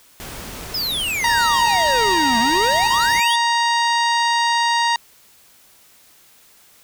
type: noise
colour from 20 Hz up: pink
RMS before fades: -33 dBFS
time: 0.2-3.2 s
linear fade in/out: 0 ms
type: exponential two-way sweep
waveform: square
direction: down then up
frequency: 5274 to 220 to 3663 Hz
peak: -21 dBFS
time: 0.74-3.36 s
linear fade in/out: 5 ms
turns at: 2.39 s
type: harmonic tone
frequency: 937 Hz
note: A#5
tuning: 9 cents sharp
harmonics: 1 / 2 / 3 / 4 / 5 / 6 / 7 / 9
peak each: -17 / -22 / -28 / -26 / -27 / -35 / -34 / -36 dBFS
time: 1.24-4.96 s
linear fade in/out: 2 ms
effects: white hiss -51 dBFS RMS until 6.83 s